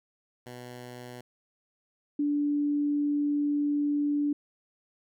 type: tone pair in turn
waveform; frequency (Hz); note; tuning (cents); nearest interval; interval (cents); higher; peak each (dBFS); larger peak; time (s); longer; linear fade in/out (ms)
10% pulse / sine; 123.47 / 291.2; B2 / D4; 0 / -15; octave + minor third; 1485; second; -33 / -24; second; 0.46-1.21 / 2.19-4.33; second; 5
effects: none